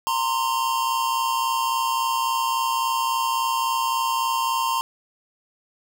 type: tone pair together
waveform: square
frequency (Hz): 922.9 / 1046.5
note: A#5 / C6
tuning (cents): -18 / 0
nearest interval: major second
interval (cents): 218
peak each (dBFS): -25 / -24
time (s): 0.07-4.81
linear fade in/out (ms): 0
effects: none